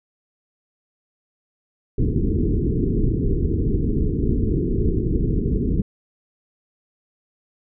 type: low-pass noise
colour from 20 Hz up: pink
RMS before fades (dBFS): -20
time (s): 1.98-5.82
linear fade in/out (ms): 5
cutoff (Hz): 440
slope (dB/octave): 96
effects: none